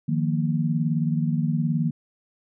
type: chord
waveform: sine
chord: Eb suspended second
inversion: none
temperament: equal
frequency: 155.56 / 174.61 / 233.1 Hz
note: Eb3 / F3 / Bb3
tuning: 0 / 0 / 0 cents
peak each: -23 / -27 / -26 dBFS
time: 0.08-1.91 s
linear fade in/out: 10 ms
effects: none